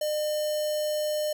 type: tone with notch filter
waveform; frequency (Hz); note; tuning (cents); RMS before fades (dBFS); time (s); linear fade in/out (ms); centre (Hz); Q
square; 605; D#5; -49; -28; 0.01-1.33; 5; 1600; 0.77
effects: none